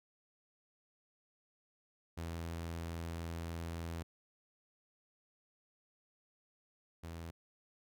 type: tone pair in turn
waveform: sawtooth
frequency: 83.5 / 83.17 Hz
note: E2 / E2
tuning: +23 / +16 cents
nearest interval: unison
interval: 7 cents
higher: first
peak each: -36 / -40 dBFS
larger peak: first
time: 2.17-4.03 / 7.03-7.31 s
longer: first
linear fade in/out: 10 ms
effects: none